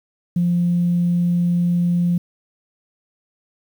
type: tone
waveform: sine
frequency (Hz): 174.4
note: F3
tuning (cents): -2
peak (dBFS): -14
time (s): 0.36-2.18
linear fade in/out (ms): 5
effects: tanh soft clip ceiling -10 dBFS + 8-bit